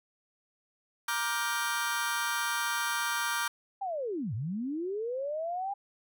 sawtooth chord, G minor seventh, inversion first, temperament just, 940.8 / 1176 / 1411.2 / 1568 Hz, Bb5 / D6 / F6 / G6, +16 / +2 / +18 / 0 cents, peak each -31 dBFS, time 1.08-3.48 s, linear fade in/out 5 ms
sine linear two-way sweep, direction down then up, 811 to 98 to 811 Hz, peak -31 dBFS, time 3.81-5.74 s, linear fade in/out 10 ms, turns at 4.34 s
effects none

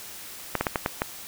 clicks, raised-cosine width 0.5 ms, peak -8 dBFS, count 6, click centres 0.553 / 0.61 / 0.668 / 0.758 / 0.861 / 1.019 s, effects white hiss -41 dBFS RMS until 1.27 s

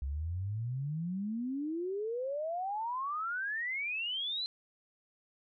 sine exponential sweep, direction up, 65.41 to 4127 Hz, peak -33 dBFS, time 0.02-4.46 s, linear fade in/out 0 ms, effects none

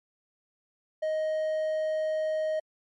triangle tone, 625 Hz, D#5, 8 cents sharp, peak -24 dBFS, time 1.02-2.6 s, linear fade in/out 10 ms, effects MP3 48 kbps

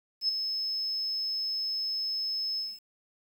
sine tone with ADSR envelope, 5200 Hz, E8, 24 cents flat, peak -22 dBFS, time 0.21-2.8 s, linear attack 77 ms, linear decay 8 ms, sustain -7 dB, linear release 220 ms, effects 9-bit

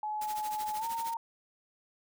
sine tone with pitch glide, 851 to 917.4 Hz, G#5 to A#5, +42 to -28 cents, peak -32 dBFS, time 0.03-1.17 s, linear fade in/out 2 ms, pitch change +130 cents, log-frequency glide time 0.78-0.85 s
white noise with tremolo, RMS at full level -41 dBFS, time 0.21-1.14 s, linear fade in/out 5 ms, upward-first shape triangle, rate 13 Hz, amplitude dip 90%
effects none

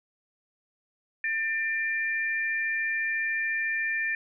sine tone pair together, 1793 / 2376 Hz, A6 / D7, +32 / +20 cents, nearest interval perfect fourth, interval 488 cents, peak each -27 / -31 dBFS, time 1.24-4.15 s, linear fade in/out 2 ms, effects none

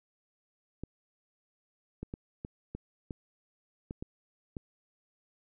clicks, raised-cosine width 3 ms, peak -25 dBFS, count 9, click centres 0.836 / 2.03 / 2.139 / 2.449 / 2.75 / 3.108 / 3.909 / 4.025 / 4.568 s, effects none

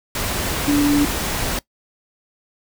sine tone in noise, 290 Hz, D4, 22 cents flat, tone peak -13 dBFS, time 0.68-1.05 s, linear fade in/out 2 ms, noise pink, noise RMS -23 dBFS, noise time 0.15-1.59 s, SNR +7 dB, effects noise-tail reverb RT60 0.1 s tail -20 dB re dry

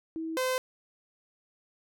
sine / sawtooth tone pair in turn, 323.3 / 514.3 Hz, E4 / C5, -34 / -30 cents, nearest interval minor sixth, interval 804 cents, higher second, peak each -32 / -23 dBFS, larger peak second, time 0.16-0.37 / 0.37-0.58 s, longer neither, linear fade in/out 0 ms, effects none

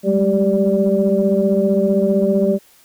sine tone cluster, 192.5 / 207.9 / 391.2 / 584 Hz, G3 / G#3 / G4 / D5, -31 / +2 / -4 / -10 cents, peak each -18 dBFS, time 0.03-2.59 s, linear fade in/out 50 ms, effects tanh soft clip ceiling -2 dBFS + white hiss -51 dBFS RMS until 2.84 s

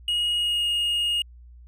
triangle tone with pitch glide, 2883 to 2858 Hz, F#7 to F7, -46 to +39 cents, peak -20 dBFS, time 0.08-1.22 s, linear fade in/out 2 ms, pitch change -15 cents, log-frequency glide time 0.36-0.67 s, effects added 60 Hz sine -44 dBFS peak until 1.67 s

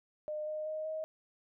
sine tone with pitch steps, 608 / 615.1 / 622.2 / 629.4 Hz, D#5 / D#5 / D#5 / D#5, -40 / -20 / 0 / +20 cents, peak -35 dBFS, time 0.28-1.04 s, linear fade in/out 0 ms, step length 190 ms, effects none

